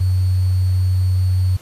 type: tone with sample-and-hold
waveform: sine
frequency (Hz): 92.5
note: F#2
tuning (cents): 0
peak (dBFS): -13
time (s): 0-1.57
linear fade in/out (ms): 10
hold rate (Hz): 4410
effects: pink hiss -44 dBFS RMS until 1.61 s + resampled to 32000 Hz